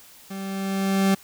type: tone with level ramp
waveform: 40% pulse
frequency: 194.1 Hz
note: G3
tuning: 17 cents flat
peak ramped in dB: -31 to -15 dBFS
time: 0.3-1.15 s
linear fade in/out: 10 ms
effects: white hiss -49 dBFS RMS until 1.23 s